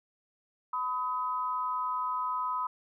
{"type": "tone pair together", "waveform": "sine", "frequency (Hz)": [1004, 1265], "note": ["B5", "D#6"], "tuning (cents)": [28, 28], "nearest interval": "major third", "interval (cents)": 400, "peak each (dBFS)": [-31, -33], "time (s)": [0.73, 2.67], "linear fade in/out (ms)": 5, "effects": []}